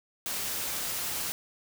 white noise, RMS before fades -33 dBFS, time 0.26-1.32 s, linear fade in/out 0 ms, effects none

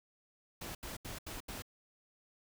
pink noise bursts, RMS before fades -44 dBFS, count 5, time 0.61-1.622 s, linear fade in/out 5 ms, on 140 ms, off 78 ms, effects none

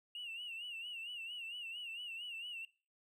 triangle tone with vibrato, 2806 Hz, F7, 8 cents sharp, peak -40 dBFS, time 0.15-2.65 s, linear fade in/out 2 ms, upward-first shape sine, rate 4.4 Hz, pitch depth 96 cents each way, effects noise-tail reverb RT60 0.4 s tail -24 dB re dry + tanh soft clip ceiling -39 dBFS

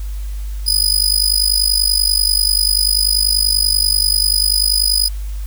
sawtooth tone with amplitude modulation, 4978 Hz, D#8, in tune, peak -6 dBFS, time 0.66-5.09 s, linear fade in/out 20 ms, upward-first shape sine, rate 50.3 Hz, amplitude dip 90%, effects added 50 Hz sine -21 dBFS peak until 5.46 s + white hiss -43 dBFS RMS until 5.46 s

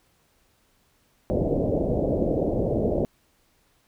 white low-pass noise, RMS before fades -24 dBFS, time 1.3-3.05 s, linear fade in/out 0 ms, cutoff 620 Hz, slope 48 dB/octave, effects pink hiss -65 dBFS RMS until 3.87 s

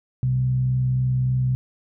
sine tone with frequency modulation, 128 Hz, C3, 38 cents flat, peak -18 dBFS, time 0.23-1.55 s, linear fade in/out 0 ms, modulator 63.4 Hz, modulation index 0.27, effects none

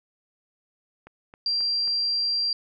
click train, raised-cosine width 0.5 ms, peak -30 dBFS, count 4, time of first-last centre 1.07-1.876 s, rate 3.72 Hz
sine tone, 4735 Hz, D8, 13 cents sharp, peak -22 dBFS, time 1.46-2.53 s, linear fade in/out 2 ms
effects none

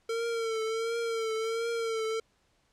square tone with vibrato, 453.1 Hz, A#4, 49 cents flat, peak -30 dBFS, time 0.09-2.2 s, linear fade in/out 5 ms, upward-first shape triangle, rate 1.4 Hz, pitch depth 54 cents each way, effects pink hiss -70 dBFS RMS until 2.72 s + low-pass 8000 Hz 12 dB/octave

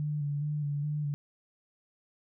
sine tone with vibrato, 146.83 Hz, D3, in tune, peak -29 dBFS, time 0-1.14 s, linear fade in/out 0 ms, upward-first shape square, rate 2.4 Hz, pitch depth 29 cents each way, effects none

